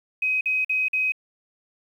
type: tone bursts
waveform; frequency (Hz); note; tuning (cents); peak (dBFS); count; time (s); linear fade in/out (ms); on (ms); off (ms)
sine; 2525; D#7; +25; -20; 4; 0.22-1.121; 5; 190; 47
effects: 9-bit